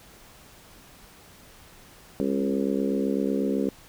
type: harmonic tone with a mistuned harmonic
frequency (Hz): 68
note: C#2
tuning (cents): -33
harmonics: 3 / 4 / 5 / 6 / 7 / 8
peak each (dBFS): -28 / -27 / -33 / -30 / -32 / -36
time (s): 2.2-3.69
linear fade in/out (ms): 0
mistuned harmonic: 3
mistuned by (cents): -17
effects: pink hiss -51 dBFS RMS until 3.88 s